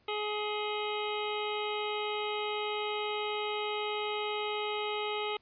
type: harmonic tone with a mistuned harmonic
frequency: 420.8 Hz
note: G#4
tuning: 23 cents sharp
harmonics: 1 / 2 / 3 / 5 / 6 / 7 / 8 / 9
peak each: -35 / -38 / -40 / -42 / -43 / -43 / -44 / -45 dBFS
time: 0.08-5.37 s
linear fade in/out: 5 ms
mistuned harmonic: 8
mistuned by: -81 cents
effects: pink hiss -68 dBFS RMS until 5.41 s + resampled to 11025 Hz